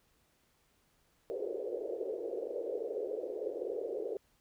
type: band-pass noise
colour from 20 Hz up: white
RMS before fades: -38 dBFS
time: 1.3-4.17 s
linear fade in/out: 0 ms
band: 380 to 520 Hz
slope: 48 dB/octave
effects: pink hiss -72 dBFS RMS until 4.4 s